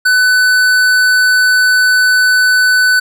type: tone with tanh clipping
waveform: sine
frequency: 1500 Hz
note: F#6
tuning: 23 cents sharp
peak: -9 dBFS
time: 0.05-3 s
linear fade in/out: 10 ms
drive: 16 dB
effects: none